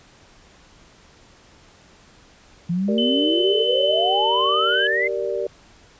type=exponential sweep; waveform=sine; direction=up; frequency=166.8 to 2116 Hz; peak=-19 dBFS; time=2.69-5.08 s; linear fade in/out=10 ms
type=chord; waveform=sine; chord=G minor; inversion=none; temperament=equal with one note detuned; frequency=387.7 / 466.2 / 587.3 Hz; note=G4 / Bb4 / D5; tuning=-19 / 0 / 0 cents; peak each=-26 dBFS; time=2.88-5.47 s; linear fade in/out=5 ms
type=tone; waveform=sine; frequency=3032 Hz; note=F#7; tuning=42 cents sharp; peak=-21 dBFS; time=2.98-4.87 s; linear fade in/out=2 ms
effects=pink hiss -51 dBFS RMS until 5.99 s + resampled to 16000 Hz